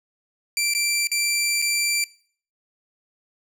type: tone with dropouts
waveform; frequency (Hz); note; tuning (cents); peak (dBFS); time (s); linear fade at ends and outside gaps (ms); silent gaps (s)
15% pulse; 2349; D7; 0; -14; 0.57-2.04; 1; 0.737-0.749 / 1.071-1.116 / 1.618-1.623
effects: noise-tail reverb RT60 0.5 s tail -20 dB re dry